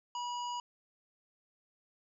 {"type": "harmonic tone", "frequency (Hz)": 970, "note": "B5", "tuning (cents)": -31, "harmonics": [1, 3, 5, 7], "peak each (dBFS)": [-36, -45, -51, -51], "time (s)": [0.15, 0.6], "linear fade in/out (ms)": 2, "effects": []}